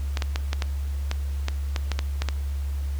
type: clicks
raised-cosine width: 0.2 ms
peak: -10 dBFS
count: 12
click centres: 0.172 / 0.222 / 0.359 / 0.531 / 0.622 / 1.114 / 1.484 / 1.762 / 1.917 / 1.991 / 2.22 / 2.287 s
effects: added 70 Hz sine -25 dBFS peak until 2.99 s + pink hiss -48 dBFS RMS until 2.99 s